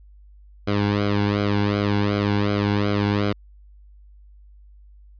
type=tone with flanger; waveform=sawtooth; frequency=102.3 Hz; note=G#2; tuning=26 cents flat; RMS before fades=-21 dBFS; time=0.67-3.33 s; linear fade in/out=10 ms; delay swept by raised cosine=1.1 to 1.63 ms; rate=2.7 Hz; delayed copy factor=-0.8; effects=added 50 Hz sine -45 dBFS peak until 5.19 s + resampled to 11025 Hz